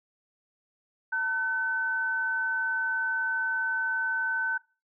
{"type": "tone pair together", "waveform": "sine", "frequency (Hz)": [903, 1518.7], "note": ["A5", "F#6"], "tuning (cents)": [45, 45], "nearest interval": "major sixth", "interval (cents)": 900, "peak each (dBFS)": [-35, -26], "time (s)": [1.12, 4.58], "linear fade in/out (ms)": 10, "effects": ["noise-tail reverb RT60 0.3 s tail -20 dB re dry"]}